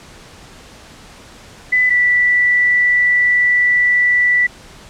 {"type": "tone pair in turn", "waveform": "sine", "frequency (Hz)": [2000, 1965.6], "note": ["B6", "B6"], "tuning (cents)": [21, -9], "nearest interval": "unison", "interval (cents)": 30, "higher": "first", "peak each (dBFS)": -10, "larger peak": "neither", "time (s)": [[1.72, 1.9], [1.9, 4.47]], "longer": "second", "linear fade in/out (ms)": 10, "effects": ["pink hiss -40 dBFS RMS until 4.89 s", "low-pass 8000 Hz 12 dB/octave"]}